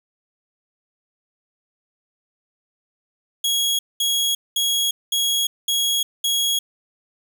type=tone bursts; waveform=sawtooth; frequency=3316 Hz; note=G#7; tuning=3 cents flat; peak=-15 dBFS; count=6; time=3.44-6.59 s; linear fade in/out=5 ms; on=350 ms; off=210 ms; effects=none